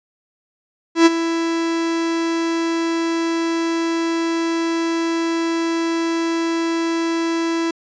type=tone with ADSR envelope; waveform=45% pulse; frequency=331.6 Hz; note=E4; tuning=10 cents sharp; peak=-6 dBFS; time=0.95-7.71 s; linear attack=110 ms; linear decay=26 ms; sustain=-12 dB; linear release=5 ms; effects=resampled to 16000 Hz